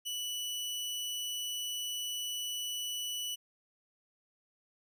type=tone; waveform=sawtooth; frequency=2960 Hz; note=F#7; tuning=in tune; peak=-32 dBFS; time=0.05-3.36 s; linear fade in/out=20 ms; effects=none